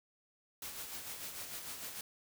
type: noise with tremolo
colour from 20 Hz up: white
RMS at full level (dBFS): -43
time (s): 0.62-2.01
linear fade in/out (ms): 2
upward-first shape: sine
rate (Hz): 6.7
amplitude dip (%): 45
effects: none